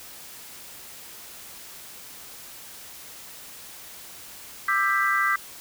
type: chord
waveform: sine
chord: E minor seventh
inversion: third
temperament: just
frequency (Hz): 1186.7 / 1318.5 / 1582.2 / 1977.8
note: D6 / E6 / G6 / B6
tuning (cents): +18 / 0 / +16 / +2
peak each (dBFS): -25 / -28 / -25 / -25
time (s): 4.68-5.36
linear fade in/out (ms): 5
effects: white hiss -43 dBFS RMS until 5.6 s